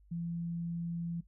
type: tone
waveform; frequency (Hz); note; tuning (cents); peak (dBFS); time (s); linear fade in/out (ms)
sine; 169.5; E3; +49; -34; 0.11-1.21; 10
effects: noise-tail reverb RT60 0.1 s tail -19 dB re dry + added 50 Hz sine -59 dBFS peak until 1.27 s